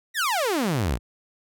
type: exponential sweep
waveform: sawtooth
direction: down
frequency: 1975.5 to 50.1 Hz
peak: -18 dBFS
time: 0.14-0.99 s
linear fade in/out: 50 ms
effects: none